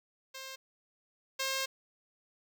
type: tone pair in turn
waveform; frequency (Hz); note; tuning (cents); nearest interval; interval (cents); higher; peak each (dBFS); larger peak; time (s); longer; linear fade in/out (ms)
5% pulse; 530 / 533.7; C5 / C5; +22 / +34; unison; 12; second; -31 / -20; second; 0.34-0.56 / 1.39-1.66; second; 10
effects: none